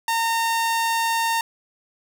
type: tone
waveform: sawtooth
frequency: 915 Hz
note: A#5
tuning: 32 cents flat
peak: -16 dBFS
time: 0.08-1.41 s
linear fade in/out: 2 ms
effects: none